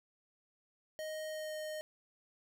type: tone with pitch glide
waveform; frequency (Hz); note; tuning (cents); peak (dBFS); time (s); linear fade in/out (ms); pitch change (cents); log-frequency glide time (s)
square; 623 to 617.3; D#5 to D#5; +2 to -14; -40; 0.99-1.81; 0; -16; 1.28-1.55
effects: none